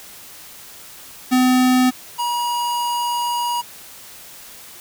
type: tone pair in turn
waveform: square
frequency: 254 / 959 Hz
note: B3 / A#5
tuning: +49 / +49 cents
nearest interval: octave + major seventh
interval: 2300 cents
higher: second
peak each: -13 / -20 dBFS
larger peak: first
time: 1.31-1.91 / 2.18-3.62 s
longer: second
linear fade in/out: 20 ms
effects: white hiss -40 dBFS RMS until 4.8 s